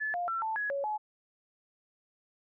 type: tone with pitch steps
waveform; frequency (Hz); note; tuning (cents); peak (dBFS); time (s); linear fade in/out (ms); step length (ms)
sine; 1728 / 704 / 1346 / 882 / 1677 / 558 / 851; A6 / F5 / E6 / A5 / G#6 / C#5 / G#5; -32 / +14 / +36 / +4 / +16 / +11 / +42; -30; 0-0.98; 20; 140
effects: none